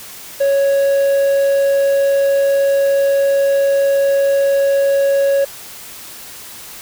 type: tone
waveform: triangle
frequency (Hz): 554.4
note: C#5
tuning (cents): 0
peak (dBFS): -9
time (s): 0.4-5.45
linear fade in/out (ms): 10
effects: white hiss -34 dBFS RMS until 6.81 s